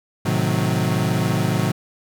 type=chord; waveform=35% pulse; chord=A diminished seventh; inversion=none; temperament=equal with one note detuned; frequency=110 / 130.81 / 157.55 / 185 Hz; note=A2 / C3 / Eb3 / Gb3; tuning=0 / 0 / +22 / 0 cents; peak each=-22 dBFS; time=0.25-1.72 s; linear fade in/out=10 ms; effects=none